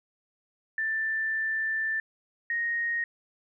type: tone pair in turn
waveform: sine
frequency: 1772 / 1867.5 Hz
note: A6 / A#6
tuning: +12 / +3 cents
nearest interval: minor second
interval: 91 cents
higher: second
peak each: -26 dBFS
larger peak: neither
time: 0.78-2 / 2.5-3.04 s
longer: first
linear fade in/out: 2 ms
effects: none